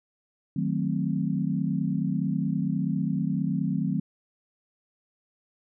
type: chord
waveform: sine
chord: D# diminished seventh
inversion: none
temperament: equal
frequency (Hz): 155.56 / 185 / 220 / 261.6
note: D#3 / F#3 / A3 / C4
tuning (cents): 0 / 0 / 0 / 0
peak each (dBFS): -29 / -28 / -31 / -31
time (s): 0.56-4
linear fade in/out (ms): 5
effects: none